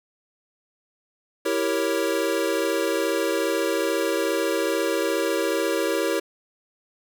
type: chord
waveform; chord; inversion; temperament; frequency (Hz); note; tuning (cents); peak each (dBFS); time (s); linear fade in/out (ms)
square; E diminished seventh; none; equal; 329.6 / 392 / 466.2 / 554.4; E4 / G4 / Bb4 / Db5; 0 / 0 / 0 / 0; -28; 1.45-6.2; 10
effects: none